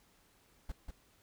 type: noise with echo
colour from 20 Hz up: brown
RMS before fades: -38 dBFS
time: 0.69-0.72 s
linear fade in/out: 5 ms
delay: 190 ms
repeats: 1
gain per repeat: -4 dB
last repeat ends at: 0.91 s
effects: pink hiss -68 dBFS RMS until 1.22 s